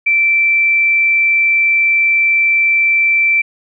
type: tone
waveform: sine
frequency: 2337 Hz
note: D7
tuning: 9 cents flat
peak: -9 dBFS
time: 0.06-3.42 s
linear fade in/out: 10 ms
effects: none